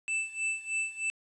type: tone with tremolo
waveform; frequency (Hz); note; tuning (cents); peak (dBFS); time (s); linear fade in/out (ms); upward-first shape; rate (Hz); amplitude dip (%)
square; 2644; E7; +5; -28; 0.08-1.1; 0; sine; 3.2; 85
effects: resampled to 22050 Hz + 10-bit